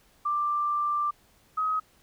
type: tone pair in turn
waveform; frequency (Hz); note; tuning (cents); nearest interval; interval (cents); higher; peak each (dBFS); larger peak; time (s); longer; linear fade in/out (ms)
sine; 1181 / 1266.6; D6 / D#6; +9 / +30; minor second; 121; second; -24; neither; 0.25-1.11 / 1.57-1.8; first; 10
effects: pink hiss -62 dBFS RMS until 2.02 s